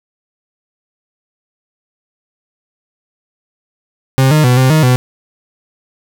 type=tone with pitch steps; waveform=40% pulse; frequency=132.8 / 153.4 / 124.7 / 130.1 / 156.3 / 125.8 Hz; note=C3 / D#3 / B2 / C3 / D#3 / B2; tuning=+26 / -24 / +17 / -9 / +8 / +32 cents; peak=-6 dBFS; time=4.18-4.96 s; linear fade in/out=0 ms; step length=130 ms; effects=none